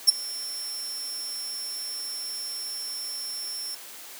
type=tone with ADSR envelope; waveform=30% pulse; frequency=5400 Hz; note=E8; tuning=41 cents sharp; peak=-6 dBFS; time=0.07-3.75 s; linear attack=20 ms; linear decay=15 ms; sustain=-22 dB; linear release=6 ms; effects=white hiss -43 dBFS RMS until 4.19 s + high-pass 300 Hz 12 dB/octave